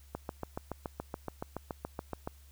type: click train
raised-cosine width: 1 ms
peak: -22 dBFS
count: 16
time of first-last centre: 0.15-2.275 s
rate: 7.06 Hz
effects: added 70 Hz sine -54 dBFS peak until 2.51 s + white hiss -64 dBFS RMS until 2.51 s